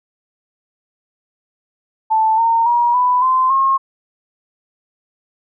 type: tone with pitch steps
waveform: sine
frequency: 880 / 916.3 / 954.1 / 993.5 / 1034.5 / 1077.2 Hz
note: A5 / A#5 / A#5 / B5 / C6 / C#6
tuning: 0 / -30 / +40 / +10 / -20 / -50 cents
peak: -11 dBFS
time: 2.1-3.78 s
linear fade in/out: 20 ms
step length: 280 ms
effects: none